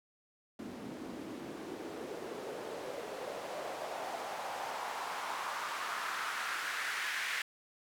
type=noise with band-pass filter sweep; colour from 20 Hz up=white; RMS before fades=-40 dBFS; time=0.59-7.42 s; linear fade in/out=2 ms; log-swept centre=240 to 1900 Hz; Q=2.3; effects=none